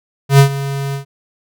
square tone with ADSR envelope, 138.59 Hz, C#3, in tune, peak -3 dBFS, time 0.29-1.05 s, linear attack 100 ms, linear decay 95 ms, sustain -16 dB, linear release 110 ms, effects none

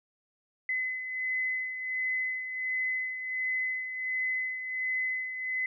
sine beating tone pair, 2028 / 2029.4 Hz, B6 / B6, +45 / +47 cents, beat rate 1.4 Hz, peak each -30 / -38 dBFS, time 0.69-5.66 s, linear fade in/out 2 ms, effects none

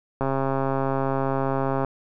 click train, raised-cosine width 1 ms, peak -11 dBFS, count 222, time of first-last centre 0.21-1.847 s, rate 135 Hz, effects none

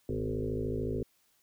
sine tone with frequency modulation, 253.1 Hz, B3, 43 cents sharp, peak -30 dBFS, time 0.09-1.03 s, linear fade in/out 2 ms, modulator 53.7 Hz, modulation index 4, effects white hiss -70 dBFS RMS until 1.42 s

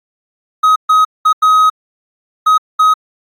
triangle tone bursts at uneven times, 1264 Hz, D#6, 27 cents sharp, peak -4 dBFS, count 6, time 0.63-0.76 / 0.89-1.05 / 1.25-1.33 / 1.42-1.7 / 2.46-2.58 / 2.79-2.94 s, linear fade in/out 10 ms, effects AAC 64 kbps

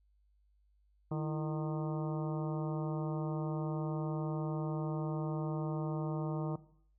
harmonic tone with a mistuned harmonic, 153.4 Hz, D#3, 24 cents flat, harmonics 1 / 2 / 3 / 4 / 5 / 6 / 7 / 8, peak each -34 / -40 / -44 / -46 / -48 / -50 / -51 / -52 dBFS, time 1.11-6.56 s, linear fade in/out 5 ms, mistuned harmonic 2, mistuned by +110 cents, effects noise-tail reverb RT60 0.6 s tail -17 dB re dry + added 50 Hz sine -67 dBFS peak until 6.98 s

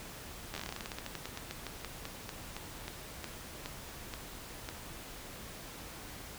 slowing click train, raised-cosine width 0.2 ms, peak -22 dBFS, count 30, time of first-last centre 0.54-4.689 s, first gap 11 ms, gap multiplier 1.15, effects pink hiss -47 dBFS RMS until 6.38 s

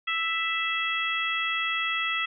harmonic tone, 660 Hz, E5, 2 cents sharp, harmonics 2 / 3 / 4 / 5, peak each -31 / -30 / -30 / -32 dBFS, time 0.07-2.26 s, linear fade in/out 10 ms, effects none

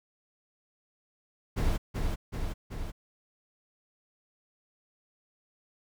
brown noise with echo, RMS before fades -27 dBFS, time 1.56-1.78 s, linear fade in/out 20 ms, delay 380 ms, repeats 3, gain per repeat -3 dB, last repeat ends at 2.92 s, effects none

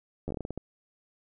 slowing click train, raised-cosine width 2 ms, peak -21 dBFS, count 10, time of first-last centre 0.28-0.576 s, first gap 11 ms, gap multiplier 1.26, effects none

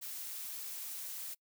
blue noise, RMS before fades -43 dBFS, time 0.01-1.35 s, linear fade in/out 20 ms, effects noise-tail reverb RT60 0.1 s tail -25 dB re dry

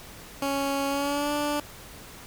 15% pulse tone with pitch glide, 277.2 to 293.2 Hz, C#4 to D4, 0 to -3 cents, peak -19 dBFS, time 0.42-1.6 s, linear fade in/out 2 ms, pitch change +97 cents, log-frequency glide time 0.88-1.32 s, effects pink hiss -45 dBFS RMS until 2.26 s

